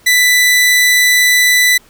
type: tone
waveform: sawtooth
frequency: 1986 Hz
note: B6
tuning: 9 cents sharp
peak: -4 dBFS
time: 0.06-1.78 s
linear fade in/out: 10 ms
effects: pink hiss -47 dBFS RMS until 1.89 s